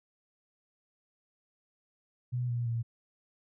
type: tone with pitch steps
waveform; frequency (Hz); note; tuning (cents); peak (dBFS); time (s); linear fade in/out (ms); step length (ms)
sine; 123.47 / 119.82 / 116.27; B2 / A#2 / A#2; 0 / +48 / -4; -29; 2.32-2.83; 20; 170
effects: none